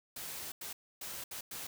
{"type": "noise bursts at uneven times", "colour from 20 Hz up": "white", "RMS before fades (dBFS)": -43, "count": 5, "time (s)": [[0.16, 0.52], [0.61, 0.73], [1.01, 1.24], [1.31, 1.41], [1.51, 1.67]], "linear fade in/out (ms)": 5, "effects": []}